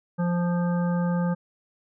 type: harmonic tone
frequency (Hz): 174.61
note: F3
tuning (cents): 0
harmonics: 1 / 3 / 5 / 7 / 9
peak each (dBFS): -22 / -32 / -36 / -39 / -41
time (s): 0.18-1.35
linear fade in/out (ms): 20
effects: none